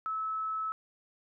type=tone; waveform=sine; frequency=1300 Hz; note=E6; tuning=24 cents flat; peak=-31 dBFS; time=0.06-0.72 s; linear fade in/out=0 ms; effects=none